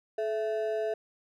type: ring-modulated tone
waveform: triangle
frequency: 547 Hz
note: C#5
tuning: 23 cents flat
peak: -23 dBFS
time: 0.18-0.94 s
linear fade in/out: 5 ms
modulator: 116 Hz
effects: none